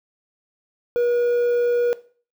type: tone with quantisation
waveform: triangle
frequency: 481.2 Hz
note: B4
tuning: 45 cents flat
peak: -15 dBFS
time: 0.96-1.93 s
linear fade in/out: 0 ms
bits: 7
effects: noise-tail reverb RT60 0.4 s tail -17 dB re dry